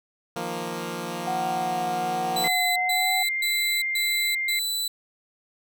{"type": "chord", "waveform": "10% pulse", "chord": "Eb suspended second", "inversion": "none", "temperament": "equal", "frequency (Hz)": [155.56, 174.61, 233.1], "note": ["Eb3", "F3", "Bb3"], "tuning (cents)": [0, 0, 0], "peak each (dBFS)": [-30, -24, -25], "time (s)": [0.36, 2.48], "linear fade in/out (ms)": 2}
{"type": "tone with vibrato", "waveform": "sine", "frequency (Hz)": 740, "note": "F#5", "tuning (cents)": 0, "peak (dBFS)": -25, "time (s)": [1.27, 3.23], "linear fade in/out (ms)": 5, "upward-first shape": "sine", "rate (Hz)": 1.2, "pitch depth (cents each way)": 24}
{"type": "tone bursts", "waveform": "sawtooth", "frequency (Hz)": 3981, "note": "B7", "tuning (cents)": 13, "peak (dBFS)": -22, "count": 5, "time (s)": [2.36, 4.88], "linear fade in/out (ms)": 5, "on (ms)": 400, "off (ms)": 130}
{"type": "tone with pitch glide", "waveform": "sine", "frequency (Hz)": [2058, 2104], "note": ["C7", "C7"], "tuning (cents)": [-29, 9], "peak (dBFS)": -24, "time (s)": [2.44, 4.59], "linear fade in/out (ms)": 2, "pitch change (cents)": 38, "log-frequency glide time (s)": [2.66, 3.28]}
{"effects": []}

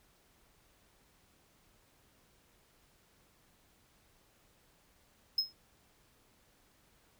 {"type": "tone with exponential decay", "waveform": "triangle", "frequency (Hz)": 5150, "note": "E8", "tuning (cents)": -41, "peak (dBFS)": -23, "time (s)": [5.38, 5.53], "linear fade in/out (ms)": 5, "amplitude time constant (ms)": 31, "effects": ["pink hiss -68 dBFS RMS until 7.19 s"]}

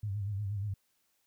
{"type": "tone with vibrato", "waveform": "sine", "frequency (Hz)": 101.3, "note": "G#2", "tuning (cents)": -43, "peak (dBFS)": -32, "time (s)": [0.03, 0.74], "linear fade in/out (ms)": 5, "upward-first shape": "sine", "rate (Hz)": 8.4, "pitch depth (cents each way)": 86, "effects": ["white hiss -75 dBFS RMS until 1.26 s"]}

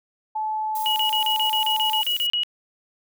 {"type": "tone with pitch glide", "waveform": "sine", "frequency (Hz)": [865, 870], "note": ["A5", "A5"], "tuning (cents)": [-30, -20], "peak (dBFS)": -23, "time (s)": [0.35, 2.02], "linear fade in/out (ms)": 10, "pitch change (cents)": 10, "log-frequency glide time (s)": [0.64, 1.48]}
{"type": "noise with tremolo", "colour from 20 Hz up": "violet", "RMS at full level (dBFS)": -33, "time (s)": [0.75, 2.27], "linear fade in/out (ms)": 5, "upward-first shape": "square", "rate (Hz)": 20, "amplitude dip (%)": 25}
{"type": "tone bursts", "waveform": "sine", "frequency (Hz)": 2909, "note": "F#7", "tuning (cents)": -30, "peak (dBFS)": -20, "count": 12, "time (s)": [0.86, 2.434], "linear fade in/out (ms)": 0, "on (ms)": 100, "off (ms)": 34}
{"effects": []}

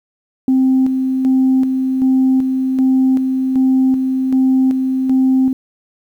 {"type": "tone with tremolo", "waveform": "sine", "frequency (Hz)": 261.6, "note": "C4", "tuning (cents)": 0, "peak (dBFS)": -8, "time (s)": [0.48, 5.53], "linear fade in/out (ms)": 2, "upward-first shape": "square", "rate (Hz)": 1.3, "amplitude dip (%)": 45, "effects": ["tanh soft clip ceiling -6 dBFS", "8-bit"]}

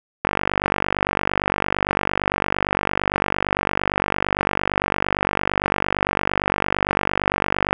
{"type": "click train", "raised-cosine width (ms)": 0.5, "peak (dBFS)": -3, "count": 366, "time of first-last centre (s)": [0.25, 7.73], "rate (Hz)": 48.8, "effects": []}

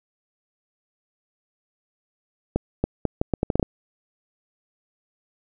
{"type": "accelerating click train", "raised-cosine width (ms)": 2, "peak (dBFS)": -7, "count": 10, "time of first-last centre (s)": [2.56, 3.628], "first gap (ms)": 280, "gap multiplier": 0.76, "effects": []}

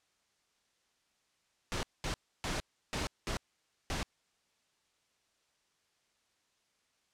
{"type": "noise bursts at uneven times", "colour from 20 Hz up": "pink", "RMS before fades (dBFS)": -35, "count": 6, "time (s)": [[1.72, 1.83], [2.04, 2.14], [2.44, 2.6], [2.93, 3.07], [3.27, 3.37], [3.9, 4.03]], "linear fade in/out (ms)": 0, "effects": ["white hiss -75 dBFS RMS until 7.13 s", "low-pass 7000 Hz 12 dB/octave"]}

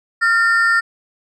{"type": "ring-modulated tone", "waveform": "triangle", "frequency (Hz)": 1600, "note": "G6", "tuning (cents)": 35, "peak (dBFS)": -7, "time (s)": [0.21, 0.81], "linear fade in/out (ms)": 20, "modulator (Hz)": 210, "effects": ["resampled to 24000 Hz"]}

